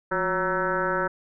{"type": "tone with frequency modulation", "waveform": "sine", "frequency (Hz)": 939, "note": "A#5", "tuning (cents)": 12, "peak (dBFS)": -22, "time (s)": [0.11, 1.08], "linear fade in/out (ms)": 10, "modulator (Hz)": 192, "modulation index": 3.6, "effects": []}